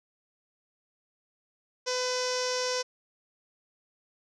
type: tone with low-pass filter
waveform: sawtooth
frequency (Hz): 503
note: B4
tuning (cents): +32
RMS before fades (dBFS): -30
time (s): 1.86-2.83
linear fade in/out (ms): 20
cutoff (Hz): 5700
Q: 6.3
effects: none